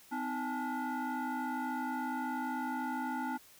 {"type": "tone with frequency modulation", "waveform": "sine", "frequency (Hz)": 310.7, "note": "D#4", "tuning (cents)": -2, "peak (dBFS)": -32, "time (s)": [0.11, 3.38], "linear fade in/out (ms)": 20, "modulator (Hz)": 565, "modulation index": 1.8, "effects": ["tanh soft clip ceiling -30 dBFS", "white hiss -59 dBFS RMS until 3.59 s"]}